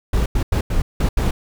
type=noise bursts at uneven times; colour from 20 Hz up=brown; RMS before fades=-17 dBFS; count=6; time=0.13-0.26 / 0.35-0.43 / 0.52-0.61 / 0.7-0.82 / 1-1.09 / 1.17-1.31 s; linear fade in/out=5 ms; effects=none